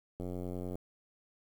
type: click train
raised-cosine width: 2 ms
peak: -27 dBFS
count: 51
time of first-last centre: 0.2-0.755 s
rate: 90.1 Hz
effects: 9-bit